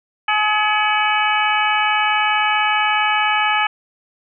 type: harmonic tone with a mistuned harmonic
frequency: 424.5 Hz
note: G#4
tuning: 38 cents sharp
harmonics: 2 / 3 / 4 / 5 / 6 / 7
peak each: -19 / -21 / -22 / -23 / -24 / -24 dBFS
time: 0.28-3.67 s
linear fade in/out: 5 ms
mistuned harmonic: 5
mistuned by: +110 cents
effects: none